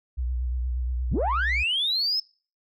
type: tone with vibrato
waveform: sine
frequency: 62 Hz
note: B1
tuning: 7 cents sharp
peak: -24 dBFS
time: 0.17-1.64 s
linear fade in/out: 20 ms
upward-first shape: triangle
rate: 8.5 Hz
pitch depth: 64 cents each way
type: linear sweep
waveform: sine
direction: up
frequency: 61.74 to 5274 Hz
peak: -21 dBFS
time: 1.11-2.2 s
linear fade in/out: 5 ms
effects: noise-tail reverb RT60 0.4 s tail -25 dB re dry + tanh soft clip ceiling -18 dBFS